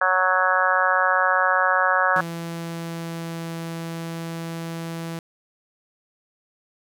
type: harmonic tone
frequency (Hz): 185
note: F#3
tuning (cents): 0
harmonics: 3 / 4 / 5 / 6 / 7 / 8 / 9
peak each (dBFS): -26 / -26 / -27 / -24 / -24 / -24 / -23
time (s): 0.01-2.21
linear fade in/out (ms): 5
type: tone with pitch glide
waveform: sawtooth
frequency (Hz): 167.7 to 165.77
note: E3 to E3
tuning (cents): +30 to +10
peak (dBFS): -25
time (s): 2.16-5.19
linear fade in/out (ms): 2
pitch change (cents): -20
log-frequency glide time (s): 2.38-3.55
effects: none